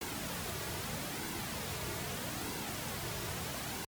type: noise with flanger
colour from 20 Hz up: pink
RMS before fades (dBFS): -39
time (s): 0.01-3.85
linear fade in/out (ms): 5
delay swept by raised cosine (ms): 1.6 to 3.9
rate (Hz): 0.79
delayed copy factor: -0.5
effects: high-pass 60 Hz 12 dB/octave + MP3 96 kbps